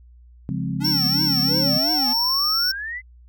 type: chord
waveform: sine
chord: Db major seventh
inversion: none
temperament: equal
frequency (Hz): 138.59 / 174.61 / 207.7 / 261.6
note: Db3 / F3 / Ab3 / C4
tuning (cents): 0 / 0 / 0 / 0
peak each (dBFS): -27 / -27 / -30 / -30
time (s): 0.49-1.78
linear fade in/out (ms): 0
type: tone with vibrato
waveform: square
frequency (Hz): 277.2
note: C#4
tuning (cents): 0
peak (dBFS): -27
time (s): 0.8-2.14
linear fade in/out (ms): 20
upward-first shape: triangle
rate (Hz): 2.9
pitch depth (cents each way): 260
type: tone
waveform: square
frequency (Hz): 5450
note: F8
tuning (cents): -43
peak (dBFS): -19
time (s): 0.84-2.72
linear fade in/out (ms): 10
type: exponential sweep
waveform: sine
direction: up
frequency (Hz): 466.7 to 2066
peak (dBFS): -27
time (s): 1.47-3.02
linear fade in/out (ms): 50
effects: added 60 Hz sine -45 dBFS peak until 3.28 s